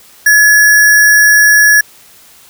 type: tone with sample-and-hold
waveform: sine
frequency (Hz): 1700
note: G#6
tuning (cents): +40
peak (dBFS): -3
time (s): 0.26-1.81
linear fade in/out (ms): 5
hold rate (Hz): 7350
effects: white hiss -41 dBFS RMS until 2.49 s